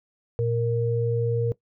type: tone pair together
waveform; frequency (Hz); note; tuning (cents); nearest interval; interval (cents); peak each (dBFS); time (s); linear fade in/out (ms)
sine; 116.54 / 466.7; A#2 / A#4; 0 / +2; 2 octaves; 2402; -24; 0.39-1.52; 0
effects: noise-tail reverb RT60 0.1 s tail -19 dB re dry